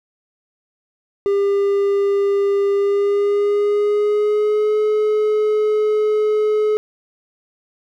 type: tone with pitch glide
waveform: triangle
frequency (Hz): 400 to 426.2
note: G4 to G#4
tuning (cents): +35 to +45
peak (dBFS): -12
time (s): 1.26-6.77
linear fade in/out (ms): 0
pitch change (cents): +110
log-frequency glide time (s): 2.73-4.78
effects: none